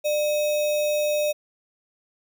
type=tone with sample-and-hold; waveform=sine; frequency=598 Hz; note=D5; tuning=31 cents sharp; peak=-20 dBFS; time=0.04-1.33 s; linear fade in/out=20 ms; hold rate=3150 Hz; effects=none